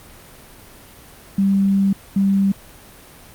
sine tone bursts at uneven times, 196.1 Hz, G3, 1 cent sharp, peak -13 dBFS, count 2, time 1.38-1.93 / 2.16-2.52 s, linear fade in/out 5 ms, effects pink hiss -43 dBFS RMS until 3.34 s + Opus 32 kbps

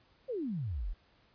sine exponential sweep, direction down, 557 to 34.37 Hz, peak -33 dBFS, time 0.28-0.94 s, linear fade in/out 20 ms, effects pink hiss -67 dBFS RMS until 1.34 s + resampled to 11025 Hz

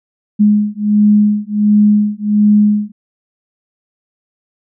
sine beating tone pair, 208.1 / 209.5 Hz, G#3 / G#3, +4 / +15 cents, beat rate 1.4 Hz, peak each -11 dBFS, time 0.39-2.92 s, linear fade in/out 20 ms, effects none

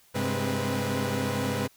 sawtooth tone cluster, 99.7 / 132.4 / 207.9 / 260.6 / 489.8 Hz, G2 / C3 / G#3 / C4 / B4, +30 / +21 / +2 / -7 / -14 cents, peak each -29 dBFS, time 0.14-1.68 s, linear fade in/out 20 ms, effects white hiss -60 dBFS RMS until 1.76 s

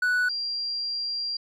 triangle / sine tone pair in turn, 1480 / 4756 Hz, F#6 / D8, 0 / +21 cents, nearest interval octave + minor sixth, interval 2021 cents, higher second, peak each -19 / -27 dBFS, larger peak first, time 0.02-0.29 / 0.29-1.37 s, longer second, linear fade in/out 5 ms, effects none

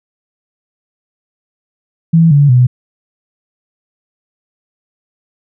sine tone with pitch steps, 164.81 / 143.48 / 124.9 Hz, E3 / D3 / B2, 0 / -40 / +20 cents, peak -4 dBFS, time 2.13-2.67 s, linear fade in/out 10 ms, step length 180 ms, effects none

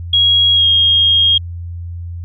sine tone with pitch glide, 3300 to 3249 Hz, G#7 to G#7, -12 to -39 cents, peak -8 dBFS, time 0.13-1.38 s, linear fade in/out 5 ms, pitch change -27 cents, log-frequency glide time 0.54-0.66 s, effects added 86 Hz sine -23 dBFS peak until 2.24 s

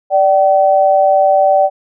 sine tone pair together, 589 / 766.1 Hz, D5 / G5, +5 / -40 cents, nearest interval perfect fourth, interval 455 cents, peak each -10 / -10 dBFS, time 0.1-1.7 s, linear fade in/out 50 ms, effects none

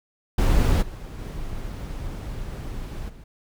brown noise with level steps, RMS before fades -18 / -35 / -32 / -43 dBFS, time 0.38-3.24 s, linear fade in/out 5 ms, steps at 0.81 / 1.18 / 3.08 s, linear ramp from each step 20 ms, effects none

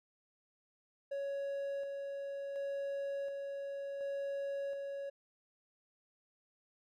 triangle tone with tremolo, 557 Hz, C#5, 8 cents sharp, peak -34 dBFS, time 1.11-5.1 s, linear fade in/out 10 ms, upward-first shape square, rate 0.69 Hz, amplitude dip 30%, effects none

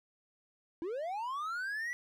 triangle linear sweep, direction up, 312.1 to 1975.5 Hz, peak -33 dBFS, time 0.82-1.93 s, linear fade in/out 0 ms, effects none

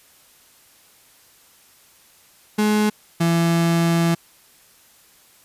35% pulse tone pair in turn, 211.6 / 167.95 Hz, G#3 / E3, +33 / +33 cents, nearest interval major third, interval 400 cents, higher first, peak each -14 dBFS, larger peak neither, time 2.58-2.9 / 3.2-4.15 s, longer second, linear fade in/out 10 ms, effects white hiss -53 dBFS RMS until 5.44 s + resampled to 32000 Hz

